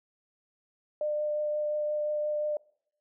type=tone with vibrato; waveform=sine; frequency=600 Hz; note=D5; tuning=37 cents sharp; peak=-27 dBFS; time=1.01-2.57 s; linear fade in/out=2 ms; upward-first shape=triangle; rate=5.7 Hz; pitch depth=10 cents each way; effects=noise-tail reverb RT60 0.7 s tail -24 dB re dry